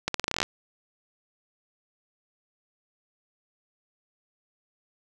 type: accelerating click train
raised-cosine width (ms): 0.2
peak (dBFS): -8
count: 12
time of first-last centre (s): 0.08-0.43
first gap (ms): 63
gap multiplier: 0.85
effects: none